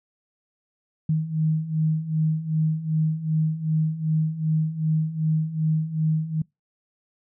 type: beating tone pair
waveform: sine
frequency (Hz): 155.56 / 158.16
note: D#3 / D#3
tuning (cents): 0 / +29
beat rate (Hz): 2.6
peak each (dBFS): -26 / -22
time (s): 1.09-6.42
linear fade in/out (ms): 5
effects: noise-tail reverb RT60 0.2 s tail -26 dB re dry